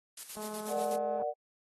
blue noise with tremolo, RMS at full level -41 dBFS, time 0.17-0.96 s, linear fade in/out 5 ms, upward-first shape square, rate 8.1 Hz, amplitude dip 60%
click train, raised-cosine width 1 ms, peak -31 dBFS, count 182, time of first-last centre 0.37-1.22 s, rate 213 Hz
sine chord, Bb augmented, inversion none, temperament equal with one note detuned, 466.2 / 591.4 / 740 Hz, Bb4 / D5 / F#5, 0 / +12 / 0 cents, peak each -38 / -33 / -35 dBFS, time 0.68-1.34 s, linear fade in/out 50 ms
effects high-pass 60 Hz 12 dB/octave + AAC 32 kbps

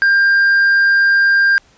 triangle tone, 1596 Hz, G6, 31 cents sharp, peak -7 dBFS, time 0.02-1.58 s, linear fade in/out 0 ms, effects pink hiss -51 dBFS RMS until 1.77 s + resampled to 16000 Hz

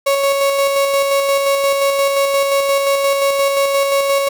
35% pulse tone with tremolo, 554.4 Hz, C#5, in tune, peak -10 dBFS, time 0.06-4.29 s, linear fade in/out 10 ms, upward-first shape square, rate 5.7 Hz, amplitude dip 30%, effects none

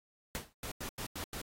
pink noise with exponential decay, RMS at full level -34 dBFS, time 0.35-0.53 s, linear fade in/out 0 ms, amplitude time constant 38 ms
pink noise bursts, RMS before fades -41 dBFS, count 5, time 0.63-1.416 s, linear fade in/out 2 ms, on 86 ms, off 89 ms
effects AAC 48 kbps

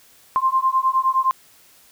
sine beating tone pair, 1046.5 / 1056.2 Hz, C6 / C6, 0 / +16 cents, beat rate 9.7 Hz, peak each -19 dBFS, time 0.36-1.31 s, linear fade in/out 0 ms, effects white hiss -52 dBFS RMS until 1.91 s

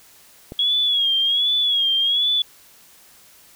click, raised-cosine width 2 ms, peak -19 dBFS, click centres 0.521 s
sine tone with vibrato, 3322 Hz, G#7, in tune, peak -16 dBFS, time 0.59-2.42 s, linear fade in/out 2 ms, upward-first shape sine, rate 1.3 Hz, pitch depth 80 cents each way
effects white hiss -50 dBFS RMS until 3.55 s

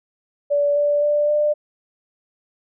sine tone with pitch steps, 577 / 583.4 / 589.8 / 596.3 Hz, D5 / D5 / D5 / D5, -31 / -12 / +7 / +26 cents, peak -15 dBFS, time 0.5-1.54 s, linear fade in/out 20 ms, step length 260 ms, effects none

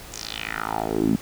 10% pulse tone with band-pass filter sweep, 54.5 Hz, A1, 16 cents flat, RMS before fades -26 dBFS, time 0.12-1.16 s, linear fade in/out 5 ms, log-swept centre 7300 to 210 Hz, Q 3.5, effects pink hiss -41 dBFS RMS until 1.21 s

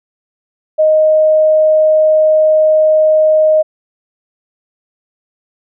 sine tone, 622.3 Hz, D#5, in tune, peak -6 dBFS, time 0.78-3.63 s, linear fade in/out 20 ms, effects none

